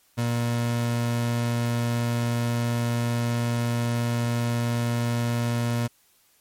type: tone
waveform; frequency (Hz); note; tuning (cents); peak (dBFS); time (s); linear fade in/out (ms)
30% pulse; 118.5; A#2; +29; -20; 0.17-5.88; 20
effects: white hiss -62 dBFS RMS until 6.4 s + MP3 64 kbps